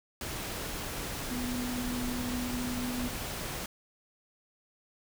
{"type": "tone in noise", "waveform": "sine", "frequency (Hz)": 246.9, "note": "B3", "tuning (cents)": 0, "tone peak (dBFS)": -33, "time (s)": [1.31, 3.08], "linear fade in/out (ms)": 2, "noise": "pink", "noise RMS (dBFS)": -37, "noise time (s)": [0.21, 3.66], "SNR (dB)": 1, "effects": []}